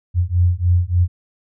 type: beating tone pair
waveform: sine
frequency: 86.9 / 90.3 Hz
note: F2 / F#2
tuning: -8 / -42 cents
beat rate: 3.4 Hz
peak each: -16 dBFS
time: 0.14-1.08 s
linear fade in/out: 50 ms
effects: none